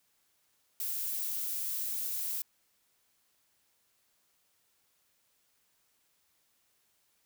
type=noise; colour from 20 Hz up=violet; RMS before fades=-35 dBFS; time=0.8-2.42 s; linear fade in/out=2 ms; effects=white hiss -73 dBFS RMS until 7.25 s